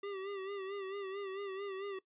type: tone with vibrato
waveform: square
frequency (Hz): 392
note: G4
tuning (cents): 0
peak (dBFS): -40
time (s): 0.03-1.99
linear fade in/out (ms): 5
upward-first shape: sine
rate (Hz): 4.5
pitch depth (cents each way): 62
effects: noise-tail reverb RT60 0.1 s tail -19 dB re dry + resampled to 8000 Hz